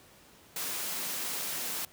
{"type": "high-pass noise", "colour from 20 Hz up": "white", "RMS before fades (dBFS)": -35, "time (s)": [0.56, 1.85], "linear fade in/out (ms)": 2, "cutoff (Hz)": 140, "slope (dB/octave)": 48, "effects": ["pink hiss -57 dBFS RMS until 1.92 s", "high-pass 80 Hz 12 dB/octave"]}